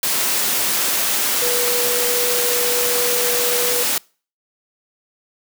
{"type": "tone in noise", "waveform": "sine", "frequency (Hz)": 487.4, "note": "B4", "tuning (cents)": -23, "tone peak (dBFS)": -22, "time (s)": [1.42, 3.83], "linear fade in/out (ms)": 2, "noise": "white", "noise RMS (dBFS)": -19, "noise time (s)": [0.03, 3.98], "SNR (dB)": -6, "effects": ["noise-tail reverb RT60 0.4 s tail -26 dB re dry", "high-pass 200 Hz 12 dB/octave"]}